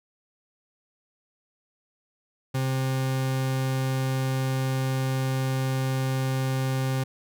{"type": "tone", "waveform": "40% pulse", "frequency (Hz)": 132, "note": "C3", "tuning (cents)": 16, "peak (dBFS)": -23, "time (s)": [2.54, 7.04], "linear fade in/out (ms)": 10, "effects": []}